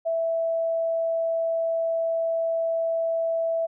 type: tone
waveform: sine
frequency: 659.3 Hz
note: E5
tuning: in tune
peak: -22 dBFS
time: 0.05-3.67 s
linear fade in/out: 20 ms
effects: none